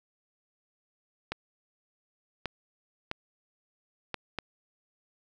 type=clicks; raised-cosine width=0.3 ms; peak=-16 dBFS; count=5; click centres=1.32 / 2.457 / 3.114 / 4.143 / 4.387 s; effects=none